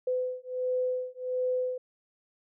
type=beating tone pair; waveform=sine; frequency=505 / 506.4 Hz; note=B4 / B4; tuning=+39 / +43 cents; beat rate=1.4 Hz; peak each=-31 dBFS; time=0.07-1.78 s; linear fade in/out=5 ms; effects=none